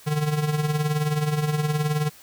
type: tone with tremolo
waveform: square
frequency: 150.7 Hz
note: D3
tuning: 45 cents sharp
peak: -19 dBFS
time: 0.06-2.1 s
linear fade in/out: 20 ms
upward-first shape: triangle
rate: 19 Hz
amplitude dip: 70%
effects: white hiss -49 dBFS RMS until 2.22 s